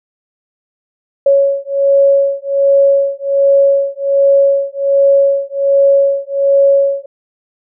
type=beating tone pair; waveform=sine; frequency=554.4 / 555.7 Hz; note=C#5 / C#5; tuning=0 / +4 cents; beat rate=1.3 Hz; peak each=-11 dBFS; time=1.26-7.06 s; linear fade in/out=5 ms; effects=none